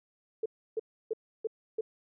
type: tone bursts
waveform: sine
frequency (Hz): 442.3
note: A4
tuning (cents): +9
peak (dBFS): -28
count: 5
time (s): 0.43-1.81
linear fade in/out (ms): 5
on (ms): 28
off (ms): 310
effects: none